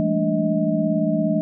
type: tone cluster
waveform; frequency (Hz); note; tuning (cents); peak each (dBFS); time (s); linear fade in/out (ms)
sine; 169 / 203.5 / 221 / 294.2 / 631; E3 / G#3 / A3 / D4 / D#5; +43 / -35 / +8 / +3 / +24; -24; 0-1.41; 0
effects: none